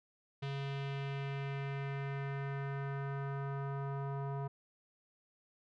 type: tone with low-pass filter sweep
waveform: square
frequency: 138.59 Hz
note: C#3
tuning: in tune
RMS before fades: -39 dBFS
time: 0.42-4.48 s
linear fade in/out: 10 ms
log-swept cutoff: 3400 to 1000 Hz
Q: 2
effects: none